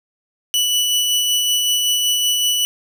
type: tone with tremolo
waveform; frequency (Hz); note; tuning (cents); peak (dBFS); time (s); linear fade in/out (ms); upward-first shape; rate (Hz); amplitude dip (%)
sawtooth; 2960; F#7; 0; -11; 0.54-2.65; 0; sine; 5.3; 25
effects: none